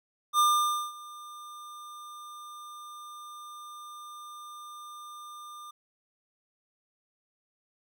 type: tone with ADSR envelope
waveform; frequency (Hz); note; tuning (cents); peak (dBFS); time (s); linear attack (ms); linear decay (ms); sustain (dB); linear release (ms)
square; 1200; D6; +37; -20; 0.33-5.71; 60; 530; -23; 7
effects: none